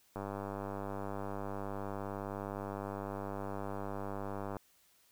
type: click train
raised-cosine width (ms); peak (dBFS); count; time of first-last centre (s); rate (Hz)
1; -26; 440; 0.16-4.568; 99.6
effects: white hiss -68 dBFS RMS until 5.11 s